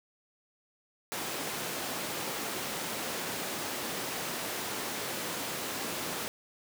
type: high-pass noise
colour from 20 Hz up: pink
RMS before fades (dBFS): -36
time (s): 1.12-6.28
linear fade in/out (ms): 0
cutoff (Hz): 230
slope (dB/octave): 12
effects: none